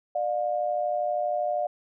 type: tone pair together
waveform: sine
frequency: 599.4 / 712 Hz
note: D5 / F5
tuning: +35 / +33 cents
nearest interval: minor third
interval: 298 cents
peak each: -27 dBFS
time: 0.15-1.67 s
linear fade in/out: 5 ms
effects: none